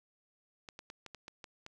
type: clicks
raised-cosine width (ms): 0.2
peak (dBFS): -29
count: 8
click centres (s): 0.688 / 0.791 / 0.901 / 1.063 / 1.147 / 1.281 / 1.442 / 1.664
effects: none